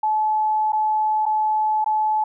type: tone with dropouts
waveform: sine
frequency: 861 Hz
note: A5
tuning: 38 cents flat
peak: -17 dBFS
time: 0.03-2.24 s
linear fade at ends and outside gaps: 5 ms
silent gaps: 0.722-0.73 / 1.256-1.262 / 1.844-1.86 s
effects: none